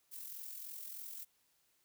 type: noise with amplitude modulation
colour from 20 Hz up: violet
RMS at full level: -45 dBFS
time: 0.11-1.25 s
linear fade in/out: 20 ms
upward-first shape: sine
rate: 43.3 Hz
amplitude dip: 50%
effects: white hiss -75 dBFS RMS until 1.84 s